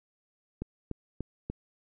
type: click train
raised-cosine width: 3 ms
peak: -21 dBFS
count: 4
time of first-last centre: 0.62-1.5 s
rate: 3.41 Hz
effects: none